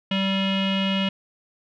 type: tone with low-pass filter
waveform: square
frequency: 193.6 Hz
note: G3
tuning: 21 cents flat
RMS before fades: -23 dBFS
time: 0.11-1.09 s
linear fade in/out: 5 ms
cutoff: 3000 Hz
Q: 8.5
effects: none